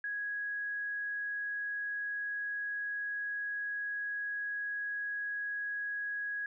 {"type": "tone", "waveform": "sine", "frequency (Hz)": 1661.2, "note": "G#6", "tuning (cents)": 0, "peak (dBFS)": -34, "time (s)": [0.04, 6.46], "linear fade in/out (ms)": 2, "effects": []}